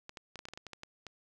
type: clicks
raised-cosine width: 0.2 ms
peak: -27 dBFS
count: 12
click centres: 0.094 / 0.172 / 0.357 / 0.391 / 0.454 / 0.486 / 0.536 / 0.575 / 0.667 / 0.733 / 0.834 / 1.067 s
effects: none